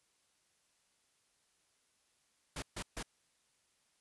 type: noise bursts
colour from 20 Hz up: pink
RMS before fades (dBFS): -41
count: 3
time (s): 2.56-3.029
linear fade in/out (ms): 5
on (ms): 63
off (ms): 140
effects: white hiss -75 dBFS RMS until 4 s + resampled to 24000 Hz